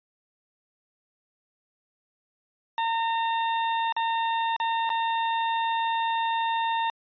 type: tone with dropouts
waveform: 40% pulse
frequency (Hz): 913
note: A#5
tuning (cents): -36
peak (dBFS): -23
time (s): 2.78-6.9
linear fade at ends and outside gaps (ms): 1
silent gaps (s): 3.924-3.965 / 4.564-4.6 / 4.893-4.901
effects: resampled to 11025 Hz